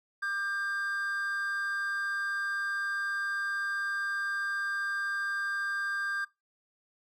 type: tone pair together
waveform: triangle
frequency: 1194 / 1593.8 Hz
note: D6 / G6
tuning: +28 / +28 cents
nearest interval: perfect fourth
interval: 500 cents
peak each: -36 / -29 dBFS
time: 0.22-6.25 s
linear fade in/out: 10 ms
effects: noise-tail reverb RT60 0.2 s tail -19 dB re dry